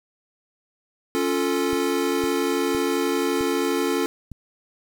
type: chord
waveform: square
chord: Db augmented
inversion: none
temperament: equal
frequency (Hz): 277.2 / 349.2 / 440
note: Db4 / F4 / A4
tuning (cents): 0 / 0 / 0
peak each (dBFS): -26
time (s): 1.15-4.06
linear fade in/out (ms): 0
type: clicks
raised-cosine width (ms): 5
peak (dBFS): -24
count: 5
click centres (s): 1.731 / 2.239 / 2.749 / 3.409 / 4.317
effects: 9-bit